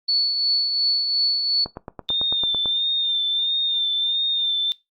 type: tone with tremolo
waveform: sine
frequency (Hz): 4435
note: C#8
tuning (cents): 0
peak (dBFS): -15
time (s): 0.08-1.65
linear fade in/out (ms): 10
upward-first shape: triangle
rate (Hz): 2.8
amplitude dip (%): 45
type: click train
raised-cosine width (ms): 1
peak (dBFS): -17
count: 10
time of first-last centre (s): 1.66-2.658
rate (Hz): 9.02
type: tone with vibrato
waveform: sine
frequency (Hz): 3609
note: A7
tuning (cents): +43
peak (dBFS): -19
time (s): 2.09-4.72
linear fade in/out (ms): 0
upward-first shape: sine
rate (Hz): 1.5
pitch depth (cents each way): 36
effects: noise-tail reverb RT60 0.2 s tail -19 dB re dry + Opus 48 kbps